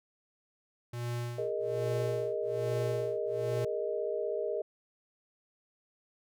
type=tone with tremolo; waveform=square; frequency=120 Hz; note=B2; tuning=49 cents flat; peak=-33 dBFS; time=0.93-3.65 s; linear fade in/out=5 ms; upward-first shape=sine; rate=1.2 Hz; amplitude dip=100%
type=chord; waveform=sine; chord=Ab suspended second; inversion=none; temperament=equal with one note detuned; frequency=410.1 / 466.2 / 622.3 Hz; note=Ab4 / Bb4 / Eb5; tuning=-22 / 0 / 0 cents; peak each=-35 dBFS; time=1.38-4.62 s; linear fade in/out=5 ms
effects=none